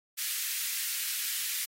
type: high-pass noise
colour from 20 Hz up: white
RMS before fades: -33 dBFS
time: 0.17-1.66 s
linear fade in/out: 20 ms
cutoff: 1700 Hz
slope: 24 dB/octave
effects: AAC 48 kbps